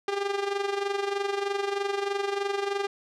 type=tone with amplitude modulation; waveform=sawtooth; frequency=400 Hz; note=G4; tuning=35 cents sharp; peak=-20 dBFS; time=0.08-2.87 s; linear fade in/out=2 ms; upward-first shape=sine; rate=23.2 Hz; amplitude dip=65%; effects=low-pass 5000 Hz 12 dB/octave